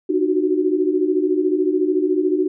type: tone cluster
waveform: sine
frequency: 304.6 / 362 / 375.8 Hz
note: D#4 / F#4 / F#4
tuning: -37 / -38 / +27 cents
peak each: -20 dBFS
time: 0.09-2.48 s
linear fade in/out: 10 ms
effects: none